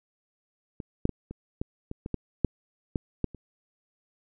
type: clicks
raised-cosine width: 3 ms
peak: -23 / -9 / -18 / -25 / -17 / -22 / -21 / -15 / -8 / -14 / -12 / -29 dBFS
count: 12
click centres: 0.802 / 1.054 / 1.093 / 1.31 / 1.615 / 1.914 / 2.061 / 2.143 / 2.447 / 2.958 / 3.243 / 3.347 s
effects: none